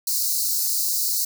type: high-pass noise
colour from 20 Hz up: white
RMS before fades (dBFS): -23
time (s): 0.07-1.25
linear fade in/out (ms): 5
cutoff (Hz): 4100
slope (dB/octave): 96
effects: none